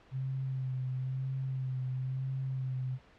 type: tone with vibrato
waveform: sine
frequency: 130.81 Hz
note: C3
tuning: in tune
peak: -32 dBFS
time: 0.11-2.99 s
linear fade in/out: 50 ms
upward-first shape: sine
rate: 1 Hz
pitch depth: 29 cents each way
effects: pink hiss -60 dBFS RMS until 3.18 s + low-pass 3000 Hz 12 dB/octave